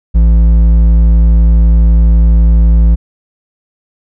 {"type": "tone with hard clipping", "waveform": "triangle", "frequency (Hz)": 56, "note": "A1", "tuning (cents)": 31, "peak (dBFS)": -5, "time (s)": [0.14, 2.96], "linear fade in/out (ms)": 20, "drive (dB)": 10, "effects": []}